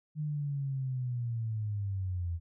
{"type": "linear sweep", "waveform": "sine", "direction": "down", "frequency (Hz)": [153.5, 82.7], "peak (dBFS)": -31, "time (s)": [0.15, 2.4], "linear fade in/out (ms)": 50, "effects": []}